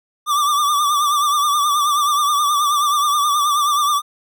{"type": "tone with vibrato", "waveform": "square", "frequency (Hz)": 1174.7, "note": "D6", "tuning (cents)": 0, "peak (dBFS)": -15, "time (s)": [0.26, 4.02], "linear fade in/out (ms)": 50, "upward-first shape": "triangle", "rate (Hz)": 9.4, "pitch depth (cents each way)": 77, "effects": []}